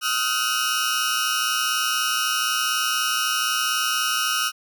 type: tone cluster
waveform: sawtooth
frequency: 1269 / 1393 / 1510 / 2919 / 5520 Hz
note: D#6 / F6 / F#6 / F#7 / F8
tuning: +34 / -5 / +35 / -24 / -21 cents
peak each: -22 / -24 / -26 / -24 / -27 dBFS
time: 0.01-4.52 s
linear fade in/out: 50 ms
effects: none

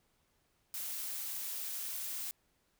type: noise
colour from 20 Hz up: blue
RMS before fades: -40 dBFS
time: 0.74-2.31 s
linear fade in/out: 0 ms
effects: pink hiss -75 dBFS RMS until 2.79 s

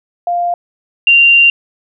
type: tone pair in turn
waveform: sine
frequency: 699 / 2774 Hz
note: F5 / F7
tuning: +1 / -12 cents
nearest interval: 2 octaves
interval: 2387 cents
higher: second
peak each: -12 / -4 dBFS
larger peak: second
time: 0.27-0.54 / 1.07-1.5 s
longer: second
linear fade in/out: 2 ms
effects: none

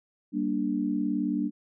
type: chord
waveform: sine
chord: G minor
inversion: none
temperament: just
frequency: 196 / 235.2 / 294 Hz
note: G3 / Bb3 / D4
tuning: 0 / +16 / +2 cents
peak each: -31 / -30 / -28 dBFS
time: 0.32-1.51 s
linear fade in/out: 50 ms
effects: none

